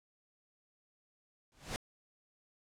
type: noise with exponential growth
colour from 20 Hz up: pink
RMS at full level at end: -34 dBFS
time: 1.52-1.76 s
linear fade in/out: 0 ms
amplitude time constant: 52 ms
effects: low-pass 9000 Hz 12 dB/octave